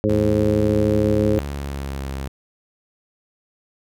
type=harmonic tone; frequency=105.9 Hz; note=G#2; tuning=34 cents sharp; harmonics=1 / 2 / 3 / 4 / 5; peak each=-22 / -22 / -22 / -22 / -22 dBFS; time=0.04-1.39 s; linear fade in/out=0 ms
type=tone with pitch glide; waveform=sawtooth; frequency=77.3 to 67.68 Hz; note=D#2 to C#2; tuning=-11 to -41 cents; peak=-22 dBFS; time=0.09-2.28 s; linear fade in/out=5 ms; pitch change=-230 cents; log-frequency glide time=0.38-2.08 s
effects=none